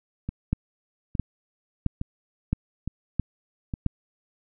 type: two click trains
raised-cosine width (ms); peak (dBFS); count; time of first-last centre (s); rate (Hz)
5; -10 / -17; 6 / 5; 0.53-3.863 / 0.29-3.738; 1.5 / 1.16
effects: none